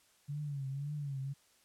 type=tone with vibrato; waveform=sine; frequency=141.5 Hz; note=C#3; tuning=36 cents sharp; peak=-36 dBFS; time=0.28-1.34 s; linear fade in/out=20 ms; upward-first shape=triangle; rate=1.9 Hz; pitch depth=110 cents each way; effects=white hiss -68 dBFS RMS until 1.64 s + low-pass 11000 Hz 12 dB/octave